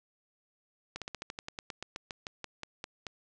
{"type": "slowing click train", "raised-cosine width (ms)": 0.2, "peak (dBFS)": -21, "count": 18, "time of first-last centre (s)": [0.96, 3.068], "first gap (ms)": 57, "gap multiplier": 1.09, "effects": ["resampled to 22050 Hz", "10-bit"]}